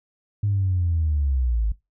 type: linear sweep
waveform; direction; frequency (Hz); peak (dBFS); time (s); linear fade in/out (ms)
sine; down; 104.3 to 50.8; -18; 0.43-1.72; 5
effects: noise-tail reverb RT60 0.2 s tail -21 dB re dry + tanh soft clip ceiling -14 dBFS